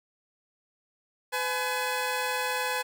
15% pulse tone pair together, 504 / 846.4 Hz, B4 / G#5, +35 / +33 cents, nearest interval major sixth, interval 898 cents, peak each -24 dBFS, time 1.32-2.83 s, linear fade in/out 20 ms, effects none

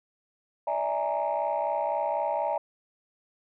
sine tone cluster, 586 / 650 / 829 / 929 Hz, D5 / E5 / G#5 / A#5, -4 / -24 / -3 / -6 cents, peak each -30 dBFS, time 0.67-2.58 s, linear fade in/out 5 ms, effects tanh soft clip ceiling -19 dBFS

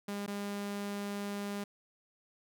sawtooth tone with dropouts, 202.5 Hz, G#3, 43 cents flat, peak -32 dBFS, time 0.08-1.64 s, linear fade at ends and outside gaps 5 ms, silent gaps 0.264-0.277 s, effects none

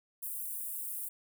white high-pass noise, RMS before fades -39 dBFS, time 0.22-1.09 s, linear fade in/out 10 ms, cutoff 8800 Hz, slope 48 dB/octave, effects none

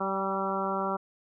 harmonic tone with a mistuned harmonic, 193.3 Hz, G3, 24 cents flat, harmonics 1 / 2 / 3 / 4 / 5 / 6 / 7, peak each -35 / -35 / -35 / -35 / -35 / -35 / -35 dBFS, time 0-0.97 s, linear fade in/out 10 ms, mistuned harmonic 4, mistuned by +17 cents, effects none

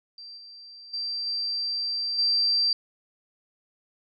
sine tone with level steps, 4699 Hz, D8, in tune, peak -40 / -43 / -28 / -26 / -20 dBFS, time 0.18-2.73 s, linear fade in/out 2 ms, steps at 0.37 / 0.93 / 1.26 / 2.18 s, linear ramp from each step 10 ms, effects none

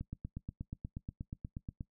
click train, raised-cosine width 5 ms, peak -28 dBFS, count 16, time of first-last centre 0.01-1.809 s, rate 8.34 Hz, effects noise-tail reverb RT60 0.1 s tail -19 dB re dry

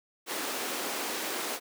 pink high-pass noise, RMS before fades -34 dBFS, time 0.26-1.6 s, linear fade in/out 50 ms, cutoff 280 Hz, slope 24 dB/octave, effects none

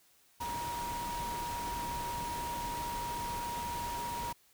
sine tone in noise, 950 Hz, A#5, 33 cents sharp, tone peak -36 dBFS, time 0.4-4.33 s, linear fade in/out 10 ms, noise pink, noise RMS -42 dBFS, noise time 0.4-4.33 s, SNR +3 dB, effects white hiss -66 dBFS RMS until 4.53 s

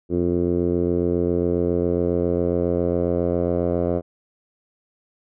10% pulse tone with low-pass filter sweep, 87.31 Hz, F2, in tune, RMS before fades -21 dBFS, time 0.09-4.02 s, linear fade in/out 50 ms, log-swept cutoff 370 to 620 Hz, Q 2.5, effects none

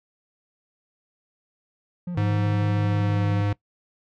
triangle tone with vibrato, 166.1 Hz, E3, 13 cents sharp, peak -25 dBFS, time 2.07-3.42 s, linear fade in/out 5 ms, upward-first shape square, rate 6.4 Hz, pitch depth 110 cents each way
square tone with pitch glide, 103.83 to 102.28 Hz, G#2 to G#2, 0 to -26 cents, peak -22 dBFS, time 2.17-3.53 s, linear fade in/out 5 ms, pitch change -26 cents, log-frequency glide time 2.75-3.28 s
effects noise-tail reverb RT60 0.1 s tail -20 dB re dry + low-pass 3000 Hz 12 dB/octave

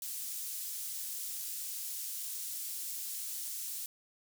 pink high-pass noise, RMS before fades -40 dBFS, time 0.02-3.86 s, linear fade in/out 2 ms, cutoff 7800 Hz, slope 12 dB/octave, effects none

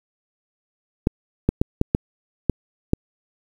clicks, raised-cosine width 3 ms, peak -3 dBFS, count 7, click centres 1.071 / 1.49 / 1.615 / 1.814 / 1.949 / 2.497 / 2.934 s, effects 7-bit

